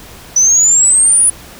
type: exponential sweep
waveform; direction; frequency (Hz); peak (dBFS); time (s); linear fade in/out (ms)
sine; up; 5940 to 10000; -5; 0.36-1.3; 5
effects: tanh soft clip ceiling -1 dBFS + pink hiss -35 dBFS RMS until 1.59 s